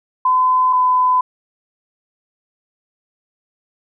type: tone pair in turn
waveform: sine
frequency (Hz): 1017 / 1008.2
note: C6 / B5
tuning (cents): -50 / +35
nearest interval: unison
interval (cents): 15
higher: first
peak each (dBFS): -11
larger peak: neither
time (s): 0.25-0.73 / 0.73-1.21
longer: neither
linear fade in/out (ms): 5
effects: none